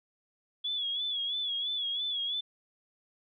sine tone with vibrato, 3389 Hz, G#7, 34 cents sharp, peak -30 dBFS, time 0.64-2.41 s, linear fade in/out 10 ms, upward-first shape sine, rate 3 Hz, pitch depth 68 cents each way, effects none

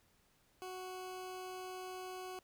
20% pulse tone, 370 Hz, F#4, in tune, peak -39 dBFS, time 0.62-2.39 s, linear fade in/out 0 ms, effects pink hiss -72 dBFS RMS until 2.43 s

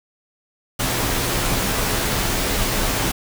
pink noise with comb filter, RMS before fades -21 dBFS, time 0.79-3.12 s, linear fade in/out 10 ms, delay 13 ms, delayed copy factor -0.5, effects none

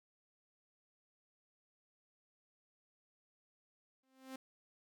sawtooth tone with exponential growth, 263 Hz, C4, 9 cents sharp, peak -39 dBFS, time 4.03-4.36 s, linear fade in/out 5 ms, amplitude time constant 70 ms, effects none

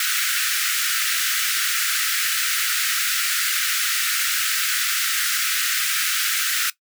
pink high-pass noise, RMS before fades -22 dBFS, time 0-6.7 s, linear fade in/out 2 ms, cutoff 1300 Hz, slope 96 dB/octave, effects noise-tail reverb RT60 0.1 s tail -17 dB re dry

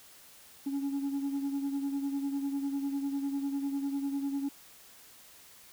sine beating tone pair, 277.2 / 287.2 Hz, C#4 / D4, 0 / -39 cents, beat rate 10 Hz, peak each -29 / -36 dBFS, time 0.66-4.49 s, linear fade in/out 10 ms, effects tanh soft clip ceiling -28 dBFS + white hiss -55 dBFS RMS until 5.72 s

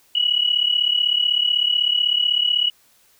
sine tone pair together, 2909 / 2945 Hz, F#7 / F#7, -30 / -9 cents, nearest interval unison, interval 21 cents, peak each -19 dBFS, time 0.15-2.7 s, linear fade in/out 5 ms, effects white hiss -57 dBFS RMS until 3.19 s

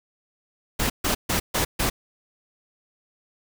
pink noise bursts, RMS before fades -23 dBFS, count 5, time 0.79-1.9 s, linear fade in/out 10 ms, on 110 ms, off 140 ms, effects none

